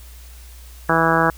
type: harmonic tone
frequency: 164 Hz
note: E3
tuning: 9 cents flat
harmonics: 1 / 2 / 3 / 4 / 5 / 6 / 7 / 8 / 9 / 10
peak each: -23 / -23 / -23 / -23 / -23 / -23 / -23 / -23 / -23 / -23 dBFS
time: 0.89-1.3 s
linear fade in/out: 2 ms
effects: added 60 Hz sine -38 dBFS peak until 1.37 s + white hiss -47 dBFS RMS until 1.37 s